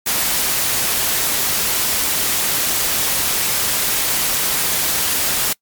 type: noise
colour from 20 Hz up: white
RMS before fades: -18 dBFS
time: 0.06-5.53 s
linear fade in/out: 5 ms
effects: noise-tail reverb RT60 0.1 s tail -25 dB re dry + MP3 96 kbps